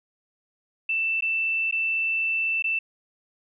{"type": "tone with dropouts", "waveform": "sine", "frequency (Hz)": 2662, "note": "E7", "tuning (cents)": 16, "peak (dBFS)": -22, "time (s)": [0.89, 2.79], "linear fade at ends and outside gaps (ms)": 5, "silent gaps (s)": [[1.208, 1.222], [1.712, 1.724], [2.624, 2.641]], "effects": []}